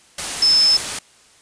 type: tone in noise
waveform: sine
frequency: 5250 Hz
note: E8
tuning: 8 cents flat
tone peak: -11 dBFS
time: 0.42-0.77 s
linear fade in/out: 5 ms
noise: white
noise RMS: -25 dBFS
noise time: 0.18-0.99 s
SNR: +11 dB
effects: white hiss -51 dBFS RMS until 1.41 s + resampled to 22050 Hz